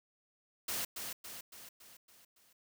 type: noise with echo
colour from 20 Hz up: white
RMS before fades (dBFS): -37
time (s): 0.68-0.85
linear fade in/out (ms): 5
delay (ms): 280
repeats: 6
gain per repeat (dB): -5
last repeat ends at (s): 2.53
effects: none